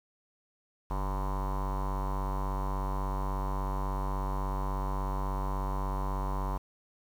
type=tone with low-pass filter; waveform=square; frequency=48.22 Hz; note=G1; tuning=28 cents flat; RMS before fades=-32 dBFS; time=0.9-6.58 s; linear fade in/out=10 ms; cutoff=1000 Hz; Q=7.3; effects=9-bit